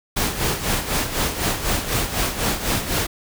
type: noise with tremolo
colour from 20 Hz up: pink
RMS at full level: -20 dBFS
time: 0.16-3.07 s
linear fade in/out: 10 ms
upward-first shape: sine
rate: 4 Hz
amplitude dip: 65%
effects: none